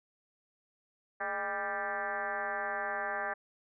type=tone with frequency modulation; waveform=sine; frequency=1186 Hz; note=D6; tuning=17 cents sharp; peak=-32 dBFS; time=1.2-3.34 s; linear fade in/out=10 ms; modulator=192 Hz; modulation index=3.4; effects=none